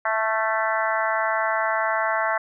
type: harmonic tone with a mistuned harmonic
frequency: 220 Hz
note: A3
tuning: in tune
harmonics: 3 / 4 / 5 / 6 / 7 / 8 / 9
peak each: -26 / -27 / -28 / -29 / -29 / -30 / -31 dBFS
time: 0.05-2.38 s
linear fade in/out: 5 ms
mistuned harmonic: 6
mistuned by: +32 cents
effects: none